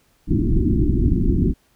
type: low-pass noise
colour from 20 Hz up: pink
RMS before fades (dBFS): -17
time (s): 0.27-1.54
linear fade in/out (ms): 50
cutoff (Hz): 370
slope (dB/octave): 96
effects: pink hiss -61 dBFS RMS until 1.75 s